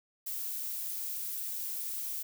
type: noise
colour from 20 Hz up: violet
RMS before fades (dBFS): -37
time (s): 0.26-2.23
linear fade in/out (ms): 10
effects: none